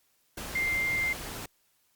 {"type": "tone in noise", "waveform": "sine", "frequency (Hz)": 2099, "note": "C7", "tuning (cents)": 5, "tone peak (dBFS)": -26, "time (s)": [0.55, 1.13], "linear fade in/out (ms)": 5, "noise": "pink", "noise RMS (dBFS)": -39, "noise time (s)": [0.37, 1.46], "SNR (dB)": 10, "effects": ["white hiss -70 dBFS RMS until 1.95 s", "Opus 48 kbps"]}